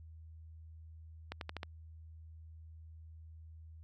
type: accelerating click train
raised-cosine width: 0.3 ms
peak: -24 dBFS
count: 5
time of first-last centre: 1.32-1.632 s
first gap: 92 ms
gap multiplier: 0.89
effects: added 80 Hz sine -50 dBFS peak until 3.83 s